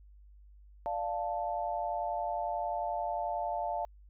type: chord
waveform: sine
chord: D minor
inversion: none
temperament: equal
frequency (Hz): 587.3 / 698.5 / 880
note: D5 / F5 / A5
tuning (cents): 0 / 0 / 0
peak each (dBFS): -38 / -34 / -36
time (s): 0.86-3.85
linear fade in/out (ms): 0
effects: added 50 Hz sine -53 dBFS peak until 4.09 s